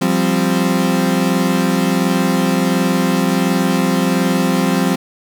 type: chord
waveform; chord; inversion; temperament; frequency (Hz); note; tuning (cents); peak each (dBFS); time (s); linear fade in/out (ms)
35% pulse; F suspended second; none; equal; 174.61 / 196 / 261.6; F3 / G3 / C4; 0 / 0 / 0; -16; 0.01-4.96; 10
effects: none